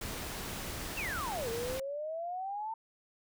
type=noise; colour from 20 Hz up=pink; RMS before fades=-40 dBFS; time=0.01-1.8 s; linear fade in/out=5 ms
type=exponential two-way sweep; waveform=sine; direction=down then up; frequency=2794 to 450 to 905 Hz; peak=-35 dBFS; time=0.97-2.74 s; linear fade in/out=5 ms; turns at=1.49 s
effects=none